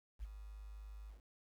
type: tone with ADSR envelope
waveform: sine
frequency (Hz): 51.91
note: G#1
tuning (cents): 0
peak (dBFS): -39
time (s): 0.19-1.22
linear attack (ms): 43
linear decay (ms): 24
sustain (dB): -9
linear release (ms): 130
effects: 11-bit